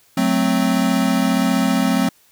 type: chord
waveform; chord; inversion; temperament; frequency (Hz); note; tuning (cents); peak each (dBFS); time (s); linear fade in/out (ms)
square; F# diminished; none; equal; 185 / 220 / 261.6; F#3 / A3 / C4; 0 / 0 / 0; -21 / -21 / -19; 0.17-2.09; 5
effects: white hiss -55 dBFS RMS until 2.31 s